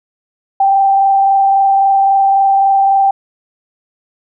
sine tone with frequency modulation, 784 Hz, G5, in tune, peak -7 dBFS, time 0.6-3.11 s, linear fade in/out 5 ms, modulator 23.7 Hz, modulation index 0.38, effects none

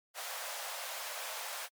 pink high-pass noise, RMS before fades -41 dBFS, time 0.14-1.69 s, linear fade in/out 50 ms, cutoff 550 Hz, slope 48 dB/octave, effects MP3 96 kbps

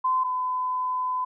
sine tone pair in turn, 1027 / 1011.1 Hz, C6 / B5, -33 / +40 cents, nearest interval unison, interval 27 cents, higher first, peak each -20 / -24 dBFS, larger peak first, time 0.04-0.24 / 0.24-1.25 s, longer second, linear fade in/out 10 ms, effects none

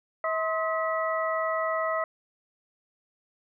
sine tone cluster, 644 / 1052 / 1275 / 1954 Hz, E5 / C6 / D#6 / B6, -41 / +9 / +42 / -19 cents, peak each -28 / -34 / -30 / -34 dBFS, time 0.24-2.04 s, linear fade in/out 2 ms, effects none

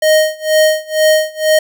square tone with tremolo, 622.3 Hz, D#5, in tune, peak -7 dBFS, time 0.02-1.59 s, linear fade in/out 5 ms, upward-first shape sine, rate 2.1 Hz, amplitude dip 95%, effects none

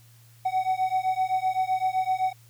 triangle beating tone pair, 747 / 754.8 Hz, F#5 / F#5, +16 / +34 cents, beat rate 7.8 Hz, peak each -24 / -24 dBFS, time 0.45-2.33 s, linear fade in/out 10 ms, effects added 116 Hz sine -52 dBFS peak until 2.49 s + white hiss -59 dBFS RMS until 2.49 s

